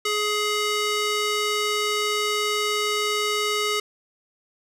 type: tone with band-pass filter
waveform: square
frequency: 419.5 Hz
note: G#4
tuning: 17 cents sharp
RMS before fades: -24 dBFS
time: 0.05-3.8 s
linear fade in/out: 5 ms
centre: 3600 Hz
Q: 0.54
effects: none